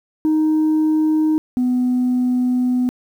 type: tone pair in turn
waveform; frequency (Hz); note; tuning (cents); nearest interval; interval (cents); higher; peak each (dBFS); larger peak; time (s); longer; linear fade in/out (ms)
sine; 311.1 / 249.9; D#4 / B3; 0 / +21; major third; 379; first; -11 / -13; first; 0.25-1.38 / 1.57-2.89; second; 0
effects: tanh soft clip ceiling -12 dBFS + 8-bit